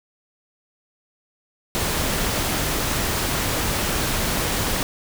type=noise; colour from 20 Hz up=pink; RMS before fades=-23 dBFS; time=1.75-4.83 s; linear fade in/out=0 ms; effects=none